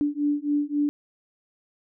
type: beating tone pair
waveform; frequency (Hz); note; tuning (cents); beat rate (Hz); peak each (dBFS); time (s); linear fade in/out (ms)
sine; 290 / 293.7; D4 / D4; -22 / 0; 3.7; -25; 0.01-0.89; 0
effects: none